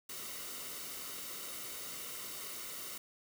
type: noise with comb filter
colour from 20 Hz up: white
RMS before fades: -44 dBFS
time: 0.09-2.98 s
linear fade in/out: 5 ms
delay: 1.2 ms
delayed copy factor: -0.55
effects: none